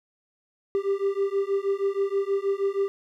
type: beating tone pair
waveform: triangle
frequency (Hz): 392 / 398.3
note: G4 / G4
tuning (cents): 0 / +28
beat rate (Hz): 6.3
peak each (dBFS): -24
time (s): 0.75-2.88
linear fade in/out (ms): 0
effects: none